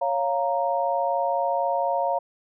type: chord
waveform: sine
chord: Bb minor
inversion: first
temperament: equal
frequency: 554.4 / 698.5 / 932.3 Hz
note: Db5 / F5 / Bb5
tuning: 0 / 0 / 0 cents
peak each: -26 / -25 / -26 dBFS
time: 0.01-2.19 s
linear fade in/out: 10 ms
effects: none